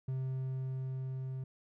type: tone with level ramp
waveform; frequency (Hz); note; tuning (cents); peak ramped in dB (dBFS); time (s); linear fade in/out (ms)
triangle; 131.2; C3; +5; -31 to -35; 0.08-1.44; 5
effects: none